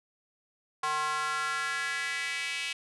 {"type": "tone with high-pass filter sweep", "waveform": "square", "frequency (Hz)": 152.5, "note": "D#3", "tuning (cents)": -34, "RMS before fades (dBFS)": -32, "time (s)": [0.83, 2.73], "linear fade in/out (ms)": 5, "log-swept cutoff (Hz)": [1000, 2600], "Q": 3.4, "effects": ["resampled to 24000 Hz"]}